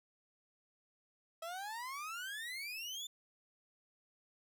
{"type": "exponential sweep", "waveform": "30% pulse", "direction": "up", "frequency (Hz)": [644, 3571], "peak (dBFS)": -39, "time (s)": [1.42, 3.07], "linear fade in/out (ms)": 5, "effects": []}